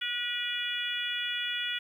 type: harmonic tone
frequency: 484.2 Hz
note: B4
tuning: 34 cents flat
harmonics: 3 / 4 / 5 / 6 / 7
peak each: -37 / -38 / -38 / -35 / -35 dBFS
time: 0.01-1.79 s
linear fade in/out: 10 ms
effects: 10-bit